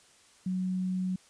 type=tone; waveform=sine; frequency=185 Hz; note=F#3; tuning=in tune; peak=-28 dBFS; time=0.46-1.16 s; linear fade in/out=5 ms; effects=white hiss -60 dBFS RMS until 1.29 s + resampled to 22050 Hz